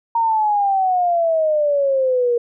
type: exponential sweep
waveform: sine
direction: down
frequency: 932.3 to 471.2 Hz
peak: -14 dBFS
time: 0.15-2.38 s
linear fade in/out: 5 ms
effects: none